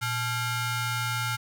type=ring-modulated tone; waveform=sawtooth; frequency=750 Hz; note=F#5; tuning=23 cents sharp; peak=-20 dBFS; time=0.01-1.37 s; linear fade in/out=20 ms; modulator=632 Hz; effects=none